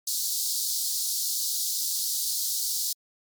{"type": "high-pass noise", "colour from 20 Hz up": "pink", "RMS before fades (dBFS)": -28, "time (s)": [0.07, 2.93], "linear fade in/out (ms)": 5, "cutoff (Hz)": 4100, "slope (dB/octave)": 48, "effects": ["MP3 96 kbps"]}